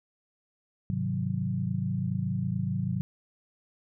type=chord; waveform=sine; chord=Ab dominant seventh; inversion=none; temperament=equal; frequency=103.83 / 130.81 / 155.56 / 185 Hz; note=Ab2 / C3 / Eb3 / Gb3; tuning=0 / 0 / 0 / 0 cents; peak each=-33 / -32 / -35 / -31 dBFS; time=0.9-3.01 s; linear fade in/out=0 ms; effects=none